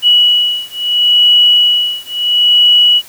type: beating tone pair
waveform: sine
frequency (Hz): 2932 / 2932.74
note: F#7 / F#7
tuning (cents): -16 / -16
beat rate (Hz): 0.74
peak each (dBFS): -10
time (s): 0.02-3.02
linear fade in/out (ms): 50
effects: white hiss -37 dBFS RMS until 3.08 s